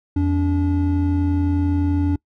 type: tone pair together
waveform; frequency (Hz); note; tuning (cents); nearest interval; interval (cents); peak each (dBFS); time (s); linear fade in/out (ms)
triangle; 85.25 / 287.4; F2 / D4; -41 / -37; octave + major sixth; 2104; -17; 0.16-2.16; 5
effects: noise-tail reverb RT60 0.1 s tail -24 dB re dry